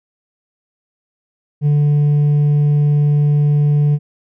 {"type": "tone with hard clipping", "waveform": "triangle", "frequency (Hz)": 146.83, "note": "D3", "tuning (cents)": 0, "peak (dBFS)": -9, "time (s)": [1.61, 3.99], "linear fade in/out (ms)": 50, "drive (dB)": 1, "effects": []}